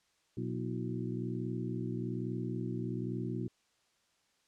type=harmonic tone with a mistuned harmonic; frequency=61.1 Hz; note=B1; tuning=18 cents flat; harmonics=2 / 3 / 4 / 5 / 6; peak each=-38 / -40 / -41 / -42 / -43 dBFS; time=0.37-3.48 s; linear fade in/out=5 ms; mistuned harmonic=5; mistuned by=+96 cents; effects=white hiss -73 dBFS RMS until 4.47 s + low-pass 7000 Hz 12 dB/octave